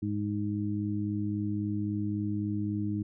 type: harmonic tone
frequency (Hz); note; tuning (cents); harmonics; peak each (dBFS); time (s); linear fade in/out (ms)
103.7; G#2; -2; 1 / 2 / 3; -33 / -33 / -33; 0.02-3.03; 10
effects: none